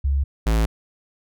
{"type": "tone pair in turn", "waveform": ["sine", "square"], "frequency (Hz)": [69.3, 55], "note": ["C#2", "A1"], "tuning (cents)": [0, 0], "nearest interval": "major third", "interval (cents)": 400, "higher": "first", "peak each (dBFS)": -17, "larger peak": "neither", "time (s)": [[0.04, 0.24], [0.46, 0.66]], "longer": "neither", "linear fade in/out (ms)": 10, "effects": []}